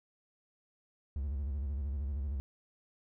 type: tone with vibrato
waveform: triangle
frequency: 69.8 Hz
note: C#2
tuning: 13 cents sharp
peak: -31 dBFS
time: 1.16-2.4 s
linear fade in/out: 0 ms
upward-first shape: square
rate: 13 Hz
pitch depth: 110 cents each way
effects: none